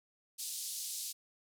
white band-pass noise, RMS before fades -41 dBFS, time 0.38-1.13 s, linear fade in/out 20 ms, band 3800 to 12000 Hz, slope 24 dB/octave, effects none

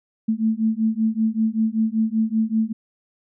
sine beating tone pair, 218.6 / 223.8 Hz, A3 / A3, -11 / +30 cents, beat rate 5.2 Hz, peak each -21 dBFS, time 0.28-2.73 s, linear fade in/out 10 ms, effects none

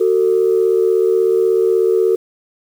sine tone pair together, 373.1 / 449.5 Hz, F#4 / A4, +14 / +37 cents, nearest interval minor third, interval 323 cents, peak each -13 dBFS, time 0-2.16 s, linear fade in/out 10 ms, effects tanh soft clip ceiling -4 dBFS + 7-bit

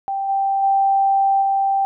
sine tone with level steps, 784 Hz, G5, in tune, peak -20 / -16 / -13 / -15 dBFS, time 0.08-1.85 s, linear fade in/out 0 ms, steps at 0.28 / 0.62 / 1.41 s, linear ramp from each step 20 ms, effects none

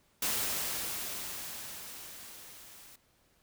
white noise with level ramp, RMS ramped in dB -31 to -54 dBFS, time 0.22-2.96 s, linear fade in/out 5 ms, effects pink hiss -69 dBFS RMS until 3.42 s

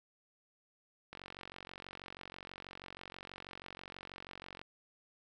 click train, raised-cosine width 0.3 ms, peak -30 dBFS, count 162, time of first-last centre 1.13-4.615 s, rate 46.2 Hz, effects none

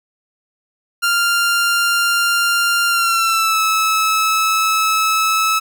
sawtooth tone with pitch glide, 1394 to 1300.6 Hz, F6 to E6, -4 to -24 cents, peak -10 dBFS, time 1.02-5.6 s, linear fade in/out 20 ms, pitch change -120 cents, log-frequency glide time 2.88-3.62 s, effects none

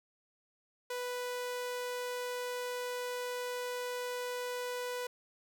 sawtooth tone, 493.9 Hz, B4, in tune, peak -32 dBFS, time 0.9-5.07 s, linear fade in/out 5 ms, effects none

